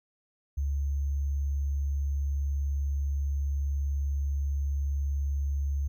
sine tone with sample-and-hold, 70.4 Hz, C#2, 27 cents sharp, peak -26 dBFS, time 0.57-5.88 s, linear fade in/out 10 ms, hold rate 6300 Hz, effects none

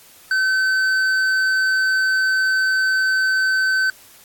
sine tone with hard clipping, 1531 Hz, G6, 41 cents flat, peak -17 dBFS, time 0.31-3.9 s, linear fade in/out 2 ms, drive 7 dB, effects white hiss -47 dBFS RMS until 4.24 s + AAC 64 kbps

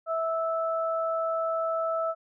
sine tone pair together, 653.1 / 1313 Hz, E5 / E6, -16 / -7 cents, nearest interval octave, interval 1209 cents, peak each -27 / -30 dBFS, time 0.06-2.15 s, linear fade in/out 50 ms, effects none

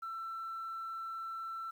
sine tone, 1338 Hz, E6, 25 cents sharp, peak -37 dBFS, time 0.02-1.71 s, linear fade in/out 10 ms, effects tanh soft clip ceiling -36 dBFS + 11-bit

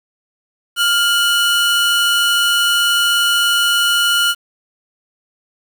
45% pulse tone pair together, 1403.4 / 2960 Hz, F6 / F#7, +8 / 0 cents, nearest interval octave + minor second, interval 1292 cents, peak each -15 dBFS, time 0.76-4.35 s, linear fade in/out 50 ms, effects 7-bit

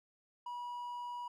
triangle tone, 970 Hz, B5, 31 cents flat, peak -38 dBFS, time 0.46-1.28 s, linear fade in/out 5 ms, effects none

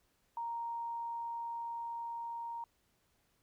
sine tone with level ramp, 932.3 Hz, A#5, in tune, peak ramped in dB -36 to -39 dBFS, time 0.37-2.64 s, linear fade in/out 2 ms, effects pink hiss -75 dBFS RMS until 3.42 s

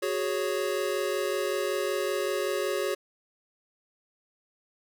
square chord, F# suspended second, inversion none, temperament equal, 370 / 415.3 / 554.4 Hz, F#4 / G#4 / C#5, 0 / 0 / 0 cents, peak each -32 dBFS, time 0.02-2.95 s, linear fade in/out 10 ms, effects none

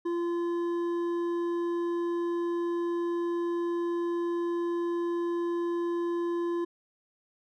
sine tone with hard clipping, 343.6 Hz, F4, 28 cents flat, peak -29 dBFS, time 0.05-6.65 s, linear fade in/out 10 ms, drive 7 dB, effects none

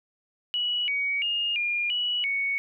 sine tone with pitch steps, 2931 / 2251 / 2840 / 2413 / 2936 / 2224 Hz, F#7 / C#7 / F7 / D7 / F#7 / C#7, -17 / +26 / +28 / +46 / -14 / +5 cents, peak -24 dBFS, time 0.54-2.58 s, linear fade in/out 0 ms, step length 340 ms, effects none

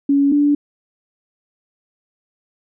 sine tone pair in turn, 280.9 / 290.1 Hz, C#4 / D4, +23 / -21 cents, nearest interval minor second, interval 56 cents, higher second, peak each -11 dBFS, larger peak neither, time 0.09-0.32 / 0.32-0.55 s, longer neither, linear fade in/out 5 ms, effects none

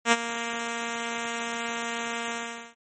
5% pulse tone with ADSR envelope, 233.1 Hz, A#3, in tune, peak -4 dBFS, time 0.05-2.75 s, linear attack 68 ms, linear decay 40 ms, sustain -14 dB, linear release 430 ms, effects MP3 32 kbps

